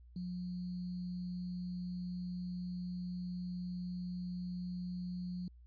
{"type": "tone with sample-and-hold", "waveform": "sine", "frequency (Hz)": 179.6, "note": "F3", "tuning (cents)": 49, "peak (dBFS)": -38, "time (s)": [0.16, 5.48], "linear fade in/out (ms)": 2, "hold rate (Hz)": 4410, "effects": ["added 60 Hz sine -55 dBFS peak until 5.66 s", "resampled to 11025 Hz"]}